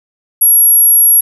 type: tone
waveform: sine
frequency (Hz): 11280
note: F9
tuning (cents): +16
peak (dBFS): -4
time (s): 0.41-1.21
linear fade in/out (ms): 10
effects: none